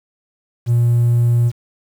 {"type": "tone", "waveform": "triangle", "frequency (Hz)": 119, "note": "A#2", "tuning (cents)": 36, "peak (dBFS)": -8, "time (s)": [0.66, 1.52], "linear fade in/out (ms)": 50, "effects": ["tanh soft clip ceiling -6 dBFS", "7-bit"]}